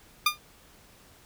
15% pulse tone with exponential decay, 1207 Hz, D6, 47 cents sharp, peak -11 dBFS, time 0.26-0.38 s, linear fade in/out 5 ms, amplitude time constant 25 ms, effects pink hiss -56 dBFS RMS until 1.25 s

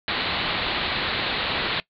white low-pass noise, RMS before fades -26 dBFS, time 0.08-1.8 s, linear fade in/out 0 ms, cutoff 4300 Hz, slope 96 dB/octave, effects noise-tail reverb RT60 0.1 s tail -20 dB re dry

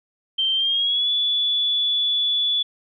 sine tone with pitch glide, 3136 to 3440 Hz, G7 to A7, 0 to -40 cents, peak -18 dBFS, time 0.38-2.63 s, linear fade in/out 10 ms, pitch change +160 cents, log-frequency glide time 0.54-1.1 s, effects none

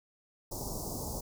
pink band-stop noise, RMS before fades -38 dBFS, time 0.51-1.21 s, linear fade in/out 10 ms, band 1000 to 4900 Hz, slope 48 dB/octave, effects none

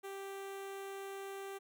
sawtooth tone with notch filter, 392 Hz, G4, in tune, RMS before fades -45 dBFS, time 0.03-1.59 s, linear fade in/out 20 ms, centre 4800 Hz, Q 1.9, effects none

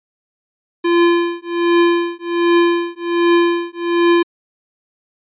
square tone with tremolo, 343.4 Hz, F4, 29 cents flat, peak -9 dBFS, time 0.84-4.23 s, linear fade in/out 10 ms, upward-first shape triangle, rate 1.3 Hz, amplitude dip 100%, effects resampled to 8000 Hz

